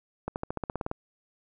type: accelerating click train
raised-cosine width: 1 ms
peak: -17 dBFS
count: 11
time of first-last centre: 0.28-0.914 s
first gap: 79 ms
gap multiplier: 0.95
effects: none